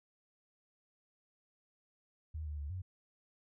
sine tone with pitch steps, 78.1 / 74.8 / 72.1 / 92.1 Hz, D#2 / D2 / D2 / F#2, +7 / +32 / -31 / -7 cents, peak -38 dBFS, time 2.34-2.82 s, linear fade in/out 10 ms, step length 120 ms, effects none

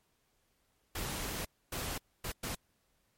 pink noise bursts at uneven times, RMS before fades -38 dBFS, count 4, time 0.95-1.45 / 1.72-1.98 / 2.24-2.32 / 2.43-2.55 s, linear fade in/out 5 ms, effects pink hiss -75 dBFS RMS until 3.17 s + MP3 64 kbps

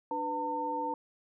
sine tone cluster, 297.1 / 497.2 / 906 Hz, D4 / B4 / A#5, +20 / +12 / -50 cents, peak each -39 / -38 / -32 dBFS, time 0.11-0.94 s, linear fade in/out 2 ms, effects none

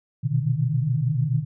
sine tone cluster, 119.6 / 126.8 / 151.7 / 159.6 Hz, A#2 / B2 / D#3 / D#3, +45 / +46 / -44 / +44 cents, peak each -26 / -24 / -24 / -31 dBFS, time 0.23-1.45 s, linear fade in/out 20 ms, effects none

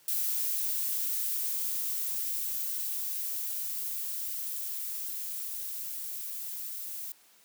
violet noise with level ramp, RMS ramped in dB -30 to -39 dBFS, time 0.08-7.12 s, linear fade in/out 2 ms, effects white hiss -61 dBFS RMS until 7.44 s + high-pass 150 Hz 12 dB/octave

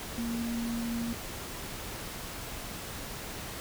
sine tone in noise, 233.2 Hz, A#3, 1 cent sharp, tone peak -31 dBFS, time 0.18-1.13 s, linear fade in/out 0 ms, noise pink, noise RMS -40 dBFS, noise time 0-3.6 s, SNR +6 dB, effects none

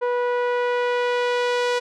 sawtooth tone with low-pass filter sweep, 488.8 Hz, B4, 18 cents flat, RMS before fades -22 dBFS, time 0.01-1.8 s, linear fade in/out 20 ms, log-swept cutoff 1200 to 5400 Hz, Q 0.82, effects none

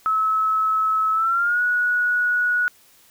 sine tone with pitch glide, 1295 to 1462 Hz, E6 to F#6, -31 to -21 cents, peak -17 dBFS, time 0.06-2.68 s, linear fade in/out 0 ms, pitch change +210 cents, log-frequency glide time 1.13-1.61 s, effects white hiss -54 dBFS RMS until 3.1 s

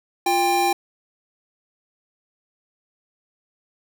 square tone pair together, 350.1 / 797 Hz, F4 / G5, +4 / +28 cents, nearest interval octave + major second, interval 1424 cents, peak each -24 / -19 dBFS, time 0.26-0.73 s, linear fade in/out 5 ms, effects none

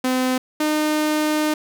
sawtooth tone pair in turn, 256.1 / 305.2 Hz, C4 / D#4, -37 / -33 cents, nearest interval minor third, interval 304 cents, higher second, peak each -14 dBFS, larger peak neither, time 0.04-0.38 / 0.6-1.54 s, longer second, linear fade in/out 5 ms, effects none

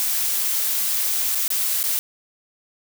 blue noise with dropouts, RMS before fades -22 dBFS, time 0-1.99 s, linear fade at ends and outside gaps 0 ms, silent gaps 1.349-1.354 / 1.479-1.503 / 1.83-1.839 s, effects none

